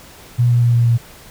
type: tone with pitch steps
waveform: sine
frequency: 121.1 / 120.19 / 119.29 / 118.4 / 117.52 Hz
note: B2 / B2 / A#2 / A#2 / A#2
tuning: -34 / -47 / +40 / +27 / +14 cents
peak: -10 dBFS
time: 0.38-0.98 s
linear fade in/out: 20 ms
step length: 120 ms
effects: pink hiss -41 dBFS RMS until 1.3 s